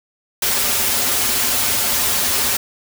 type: noise with comb filter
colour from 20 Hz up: white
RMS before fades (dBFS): -18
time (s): 0.42-2.57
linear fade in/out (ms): 5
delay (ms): 6.2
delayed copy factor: -0.95
effects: none